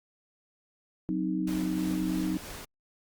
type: chord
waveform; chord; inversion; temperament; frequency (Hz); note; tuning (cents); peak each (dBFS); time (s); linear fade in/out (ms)
sine; C diminished; second; equal; 185 / 261.6 / 311.1; Gb3 / C4 / Eb4; 0 / 0 / 0; -31 / -34 / -30; 1.09-2.37; 0
type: noise with tremolo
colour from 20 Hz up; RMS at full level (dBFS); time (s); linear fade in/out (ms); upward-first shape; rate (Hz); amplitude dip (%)
pink; -41; 1.47-2.65; 5; sine; 3.1; 30
effects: Opus 48 kbps